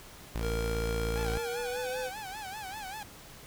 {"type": "tone", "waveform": "sawtooth", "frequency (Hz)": 56.3, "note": "A1", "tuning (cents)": 40, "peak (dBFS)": -27, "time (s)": [0.35, 1.38], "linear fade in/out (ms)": 0}
{"type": "tone with pitch glide", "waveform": "square", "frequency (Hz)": [466.2, 508.4], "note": ["A#4", "C5"], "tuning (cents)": [0, -50], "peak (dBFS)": -34, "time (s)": [0.4, 2.11], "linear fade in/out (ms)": 50, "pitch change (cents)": 150, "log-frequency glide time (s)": [1.39, 1.93]}
{"type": "tone with vibrato", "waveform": "sawtooth", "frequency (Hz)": 807, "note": "G#5", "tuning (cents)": -50, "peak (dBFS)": -35, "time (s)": [1.16, 3.03], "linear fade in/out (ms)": 2, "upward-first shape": "sine", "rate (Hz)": 5.1, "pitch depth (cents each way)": 140}
{"effects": ["pink hiss -50 dBFS RMS until 3.46 s"]}